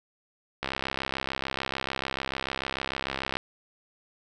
click train, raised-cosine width 0.3 ms, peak -13 dBFS, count 184, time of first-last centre 0.63-3.37 s, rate 66.8 Hz, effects none

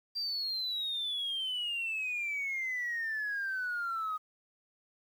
sine exponential sweep, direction down, 4748 to 1244.5 Hz, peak -31 dBFS, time 0.15-4.18 s, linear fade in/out 20 ms, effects tanh soft clip ceiling -28 dBFS + 10-bit

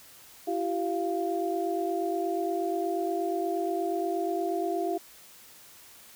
sine tone cluster, 335.5 / 383.9 / 694 Hz, E4 / G4 / F5, +31 / -36 / -11 cents, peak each -31 dBFS, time 0.47-4.98 s, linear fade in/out 10 ms, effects white hiss -52 dBFS RMS until 6.15 s

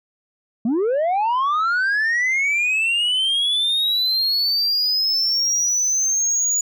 sine linear sweep, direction up, 210 to 6900 Hz, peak -14 dBFS, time 0.65-6.61 s, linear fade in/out 5 ms, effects tanh soft clip ceiling -16 dBFS

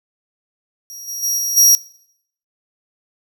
sawtooth tone with level steps, 5680 Hz, F8, 28 cents sharp, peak -30 / -23 / -15 / -17 / -6 dBFS, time 0.9-1.75 s, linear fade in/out 0 ms, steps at 1.07 / 1.22 / 1.37 / 1.56 s, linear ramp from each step 20 ms, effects noise-tail reverb RT60 0.7 s tail -20 dB re dry

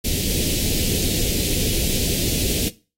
pink band-stop noise, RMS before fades -22 dBFS, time 0.04-2.69 s, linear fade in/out 10 ms, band 480 to 2700 Hz, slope 24 dB/octave, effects noise-tail reverb RT60 0.3 s tail -17 dB re dry + AAC 48 kbps

